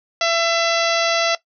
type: harmonic tone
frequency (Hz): 671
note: E5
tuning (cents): +31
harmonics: 1 / 2 / 3 / 4 / 5 / 6 / 7 / 8 / 9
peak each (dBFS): -20 / -23 / -25 / -26 / -27 / -28 / -28 / -29 / -30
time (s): 0.21-1.35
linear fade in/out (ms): 2
effects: noise-tail reverb RT60 0.1 s tail -17 dB re dry